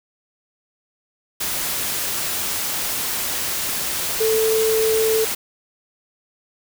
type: tone in noise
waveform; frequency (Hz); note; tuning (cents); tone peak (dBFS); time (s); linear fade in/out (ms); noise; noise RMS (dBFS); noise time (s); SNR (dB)
sine; 441.6; A4; +6; -16; 4.2-5.25; 10; white; -24; 1.4-5.35; +5
effects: none